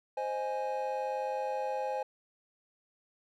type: chord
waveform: triangle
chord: Ab major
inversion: first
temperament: equal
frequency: 523.3 / 622.3 / 830.6 Hz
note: C5 / Eb5 / Ab5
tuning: 0 / 0 / 0 cents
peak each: -33 / -38 / -33 dBFS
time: 0.17-2.03 s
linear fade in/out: 5 ms
effects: none